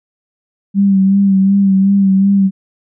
sine tone with vibrato, 195.3 Hz, G3, 6 cents flat, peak -7 dBFS, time 0.74-2.51 s, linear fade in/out 50 ms, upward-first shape sine, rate 2.7 Hz, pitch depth 36 cents each way, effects none

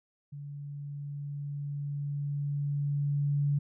sine tone with level ramp, 143.5 Hz, D3, 40 cents flat, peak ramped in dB -39 to -24 dBFS, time 0.32-3.59 s, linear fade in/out 10 ms, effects none

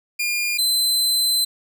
sawtooth tone pair in turn, 2414 / 4060 Hz, D7 / B7, +47 / +47 cents, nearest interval major sixth, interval 900 cents, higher second, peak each -17 / -14 dBFS, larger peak second, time 0.19-0.58 / 0.58-1.45 s, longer second, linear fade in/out 10 ms, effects none

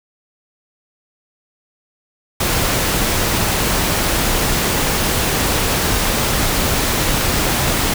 pink noise, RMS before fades -17 dBFS, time 2.4-7.94 s, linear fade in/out 5 ms, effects none

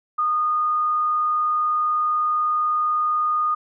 sine tone, 1228 Hz, D#6, 23 cents flat, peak -18 dBFS, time 0.18-3.55 s, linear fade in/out 10 ms, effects none

